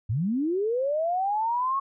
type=linear sweep; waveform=sine; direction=up; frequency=94.3 to 1108.7 Hz; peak=-23 dBFS; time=0.09-1.8 s; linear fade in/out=10 ms; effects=none

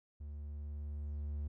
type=tone with level ramp; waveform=triangle; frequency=73.42 Hz; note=D2; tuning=in tune; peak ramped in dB=-41 to -34 dBFS; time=0.2-1.48 s; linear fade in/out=10 ms; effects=none

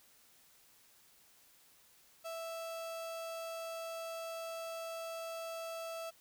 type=tone; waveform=35% pulse; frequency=659.3 Hz; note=E5; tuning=in tune; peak=-39 dBFS; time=2.24-6.11 s; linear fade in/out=20 ms; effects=white hiss -65 dBFS RMS until 6.2 s

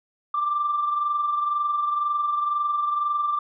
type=tone pair together; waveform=sine; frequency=1179 / 1201 Hz; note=D6 / D6; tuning=+6 / +38 cents; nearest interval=unison; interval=32 cents; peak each=-21 / -31 dBFS; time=0.34-3.39 s; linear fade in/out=5 ms; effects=tanh soft clip ceiling -15 dBFS

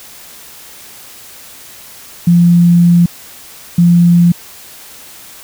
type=tone bursts at uneven times; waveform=sine; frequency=173 Hz; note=F3; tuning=16 cents flat; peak=-4 dBFS; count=2; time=2.27-3.06 / 3.78-4.32 s; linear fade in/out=5 ms; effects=white hiss -35 dBFS RMS until 5.43 s

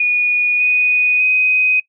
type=tone with pitch steps; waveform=sine; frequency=2456 / 2482 / 2508 Hz; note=D#7 / D#7 / D#7; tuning=-23 / -5 / +13 cents; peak=-11 dBFS; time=0-1.8 s; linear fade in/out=5 ms; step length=600 ms; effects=noise-tail reverb RT60 0.1 s tail -21 dB re dry

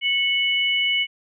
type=tone pair together; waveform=sine; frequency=2206 / 2959 Hz; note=C#7 / F#7; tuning=-9 / -1 cents; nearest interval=perfect fourth; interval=508 cents; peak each=-21 dBFS; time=0.01-1.07 s; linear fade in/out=50 ms; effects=none

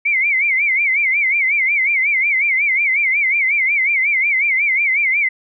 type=tone with vibrato; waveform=sine; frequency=2206 Hz; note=C#7; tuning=9 cents flat; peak=-13 dBFS; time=0.05-5.29 s; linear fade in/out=10 ms; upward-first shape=sine; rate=5.5 Hz; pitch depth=140 cents each way; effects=none

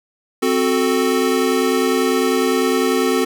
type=chord; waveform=square; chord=F# diminished; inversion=second; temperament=equal; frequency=261.6 / 370 / 440 Hz; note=C4 / F#4 / A4; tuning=0 / 0 / 0 cents; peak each=-20 dBFS; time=0.42-3.25 s; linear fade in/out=10 ms; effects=none

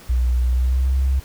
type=tone with pitch glide; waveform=sine; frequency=61.5 to 66.3 Hz; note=B1 to C2; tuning=-7 to +23 cents; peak=-15 dBFS; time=0.09-1.2 s; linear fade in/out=10 ms; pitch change=+130 cents; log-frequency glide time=0.46-0.97 s; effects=pink hiss -44 dBFS RMS until 1.24 s

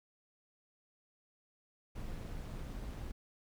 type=noise with amplitude modulation; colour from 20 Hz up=brown; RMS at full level=-41 dBFS; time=1.95-3.12 s; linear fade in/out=10 ms; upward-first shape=sine; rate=184 Hz; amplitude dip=40%; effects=none

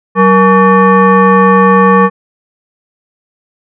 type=tone with frequency modulation; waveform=sine; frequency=471.4 Hz; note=A#4; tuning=19 cents sharp; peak=-3 dBFS; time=0.15-2.1 s; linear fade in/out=50 ms; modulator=661 Hz; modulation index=1.5; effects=none

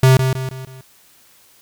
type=tone with echo; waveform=square; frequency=130.81 Hz; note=C3; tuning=in tune; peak=-8 dBFS; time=0.03-0.17 s; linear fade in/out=2 ms; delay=160 ms; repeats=4; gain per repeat=-7 dB; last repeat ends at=0.81 s; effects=white hiss -51 dBFS RMS until 1.61 s

